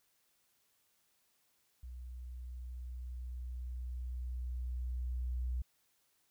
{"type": "tone with level ramp", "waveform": "sine", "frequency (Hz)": 61.8, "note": "B1", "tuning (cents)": 2, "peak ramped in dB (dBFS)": [-44, -33], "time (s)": [1.83, 5.62], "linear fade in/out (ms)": 5, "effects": ["white hiss -75 dBFS RMS until 6.3 s"]}